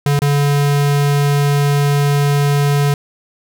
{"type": "tone with dropouts", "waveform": "square", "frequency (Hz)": 143.3, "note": "D3", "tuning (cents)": -42, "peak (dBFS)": -12, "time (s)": [0.06, 2.94], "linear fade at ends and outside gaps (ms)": 2, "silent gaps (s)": [0.191, 0.219], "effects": []}